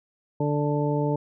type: harmonic tone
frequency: 146.83 Hz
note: D3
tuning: in tune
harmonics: 1 / 2 / 3 / 4 / 6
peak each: -25 / -28 / -28 / -31 / -32 dBFS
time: 0.4-1.16 s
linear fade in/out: 5 ms
effects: none